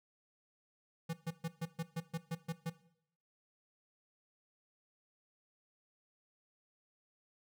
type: tone bursts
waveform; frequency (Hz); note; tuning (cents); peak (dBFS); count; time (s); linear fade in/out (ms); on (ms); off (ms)
square; 164.81; E3; 0; -36; 10; 1.09-2.7; 10; 44; 130
effects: noise-tail reverb RT60 0.7 s tail -17 dB re dry